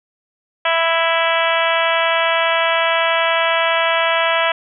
harmonic tone, 330.4 Hz, E4, 4 cents sharp, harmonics 2 / 3 / 4 / 5 / 6 / 7 / 8 / 9 / 10, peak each -19 / -21 / -22 / -23 / -24 / -24 / -25 / -26 / -26 dBFS, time 0.65-4.52 s, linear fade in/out 5 ms, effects none

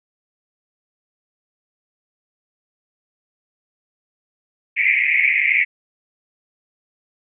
white band-pass noise, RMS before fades -17 dBFS, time 4.76-5.65 s, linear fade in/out 20 ms, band 2000 to 2400 Hz, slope 96 dB/octave, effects none

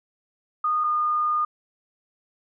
sine tone pair in turn, 1230 / 1220.1 Hz, D#6 / D#6, -20 / -34 cents, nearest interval unison, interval 14 cents, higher first, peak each -20 dBFS, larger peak neither, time 0.64-0.84 / 0.84-1.45 s, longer second, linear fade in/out 5 ms, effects none

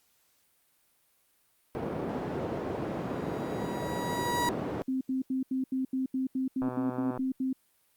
white band-pass noise, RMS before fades -34 dBFS, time 1.75-4.82 s, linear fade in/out 0 ms, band 120 to 480 Hz, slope 12 dB/octave
35% pulse tone with exponential growth, 964 Hz, B5, 42 cents flat, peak -24 dBFS, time 2.69-4.49 s, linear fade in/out 1 ms, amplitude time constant 390 ms
sine tone bursts, 261.6 Hz, C4, in tune, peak -27 dBFS, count 13, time 4.88-7.53 s, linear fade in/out 5 ms, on 130 ms, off 80 ms
click train, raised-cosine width 1 ms, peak -23 dBFS, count 71, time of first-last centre 6.62-7.176 s, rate 126 Hz
effects white hiss -69 dBFS RMS until 7.96 s + Opus 48 kbps

